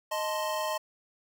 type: chord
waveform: square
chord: A diminished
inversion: second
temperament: equal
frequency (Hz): 622.3 / 880 / 1046.5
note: Eb5 / A5 / C6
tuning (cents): 0 / 0 / 0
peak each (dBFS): -33 / -36 / -35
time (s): 0.11-0.78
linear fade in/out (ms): 10
effects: none